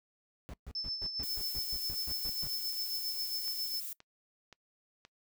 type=noise bursts; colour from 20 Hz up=brown; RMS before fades=-44 dBFS; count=12; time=0.49-2.472 s; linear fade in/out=0 ms; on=46 ms; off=130 ms
type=tone with tremolo; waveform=sine; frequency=5274 Hz; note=E8; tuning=in tune; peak=-33 dBFS; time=0.75-3.8 s; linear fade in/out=2 ms; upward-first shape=sine; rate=7.4 Hz; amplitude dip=55%
type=noise; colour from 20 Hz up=violet; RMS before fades=-41 dBFS; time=1.23-3.93 s; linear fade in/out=2 ms
type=click train; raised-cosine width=0.2 ms; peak=-34 dBFS; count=4; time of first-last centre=3.48-5.051 s; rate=1.91 Hz
effects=noise-tail reverb RT60 0.1 s tail -23 dB re dry